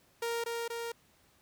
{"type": "tone with echo", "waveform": "sawtooth", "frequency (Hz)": 466.2, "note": "A#4", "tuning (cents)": 0, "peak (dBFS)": -28, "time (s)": [0.22, 0.44], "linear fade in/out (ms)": 5, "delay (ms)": 240, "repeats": 2, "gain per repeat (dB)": -2, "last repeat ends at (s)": 0.92, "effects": ["pink hiss -66 dBFS RMS until 1.41 s", "high-pass 60 Hz 12 dB/octave"]}